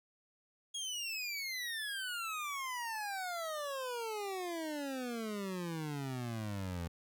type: exponential sweep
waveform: 25% pulse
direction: down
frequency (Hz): 3322 to 82.41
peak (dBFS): -34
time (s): 0.74-6.88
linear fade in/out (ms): 10
effects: none